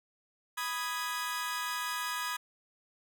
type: chord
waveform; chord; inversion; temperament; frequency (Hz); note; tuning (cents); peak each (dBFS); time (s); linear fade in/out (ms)
sawtooth; G# minor; first; equal; 987.8 / 1244.5 / 1661.2; B5 / D#6 / G#6; 0 / 0 / 0; -34; 0.57-2.37; 10
effects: none